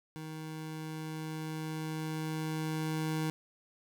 25% pulse tone with level ramp, 157.2 Hz, D#3, 18 cents sharp, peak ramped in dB -37 to -27 dBFS, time 0.16-3.3 s, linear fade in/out 0 ms, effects none

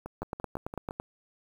two click trains, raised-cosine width 1 ms, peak -19 / -24 dBFS, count 8 / 6, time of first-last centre 0.22-1 / 0.06-0.909 s, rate 8.98 / 5.89 Hz, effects 8-bit

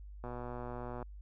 click train, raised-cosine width 1 ms, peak -29 dBFS, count 97, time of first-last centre 0.24-1.027 s, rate 122 Hz, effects added 50 Hz sine -46 dBFS peak until 1.21 s

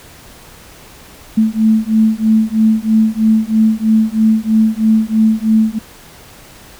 sine beating tone pair, 218.2 / 221.3 Hz, A3 / A3, -14 / +10 cents, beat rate 3.1 Hz, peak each -12 dBFS, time 1.37-5.79 s, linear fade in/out 10 ms, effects pink hiss -39 dBFS RMS until 6.79 s

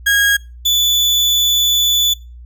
35% pulse tone pair in turn, 1639 / 3473 Hz, G#6 / A7, -23 / -23 cents, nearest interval octave + minor second, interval 1300 cents, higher second, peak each -9 dBFS, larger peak neither, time 0.06-0.37 / 0.65-2.14 s, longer second, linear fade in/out 10 ms, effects noise-tail reverb RT60 0.3 s tail -24 dB re dry + added 60 Hz sine -33 dBFS peak until 2.45 s

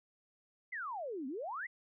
sine exponential two-way sweep, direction down then up, 2112 to 246.9 to 2112 Hz, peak -38 dBFS, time 0.72-1.67 s, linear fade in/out 10 ms, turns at 1.27 s, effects none

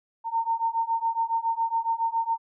sine beating tone pair, 909 / 916.2 Hz, A#5 / A#5, -44 / -30 cents, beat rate 7.2 Hz, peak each -27 / -26 dBFS, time 0.24-2.38 s, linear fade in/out 50 ms, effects none

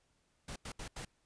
pink noise bursts at uneven times, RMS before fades -44 dBFS, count 4, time 0.48-0.56 / 0.65-0.72 / 0.79-0.88 / 0.96-1.05 s, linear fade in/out 5 ms, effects pink hiss -75 dBFS RMS until 1.25 s + resampled to 22050 Hz

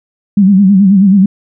sine tone with vibrato, 195.3 Hz, G3, 6 cents flat, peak -3 dBFS, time 0.37-1.26 s, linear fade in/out 5 ms, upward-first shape sine, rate 9.3 Hz, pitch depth 97 cents each way, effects none

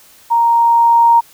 sine tone with level ramp, 932.3 Hz, A#5, in tune, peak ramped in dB -9 to -5 dBFS, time 0.3-1.21 s, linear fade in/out 20 ms, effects white hiss -45 dBFS RMS until 1.33 s

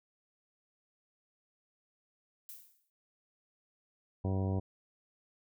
violet noise with exponential decay, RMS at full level -45 dBFS, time 2.49-2.9 s, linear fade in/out 1 ms, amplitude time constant 89 ms
harmonic tone, 95.8 Hz, G2, 39 cents flat, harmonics 1 / 2 / 3 / 4 / 5 / 6 / 7 / 8 / 10, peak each -31 / -37 / -41 / -43 / -45 / -47 / -48 / -49 / -51 dBFS, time 4.24-4.6 s, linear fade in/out 10 ms
effects none

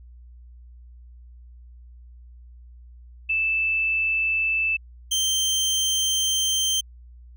sine / 25% pulse tone pair in turn, 2637 / 3136 Hz, E7 / G7, 0 / 0 cents, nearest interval minor third, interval 300 cents, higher second, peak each -20 / -17 dBFS, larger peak second, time 3.29-4.77 / 5.11-6.81 s, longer second, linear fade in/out 10 ms, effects added 60 Hz sine -43 dBFS peak until 7.36 s

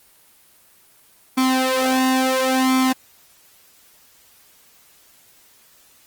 sawtooth tone with flanger, 260 Hz, C4, 11 cents flat, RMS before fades -18 dBFS, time 1.37-2.93 s, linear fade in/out 10 ms, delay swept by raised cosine 0.88 to 2.78 ms, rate 0.72 Hz, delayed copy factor +0.9, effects white hiss -53 dBFS RMS until 6.06 s + Opus 24 kbps

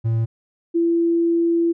triangle / sine tone pair in turn, 113.5 / 337 Hz, A#2 / E4, -46 / +38 cents, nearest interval octave + perfect fifth, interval 1884 cents, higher second, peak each -15 / -15 dBFS, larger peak neither, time 0.04-0.26 / 0.74-1.73 s, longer second, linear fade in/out 20 ms, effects none

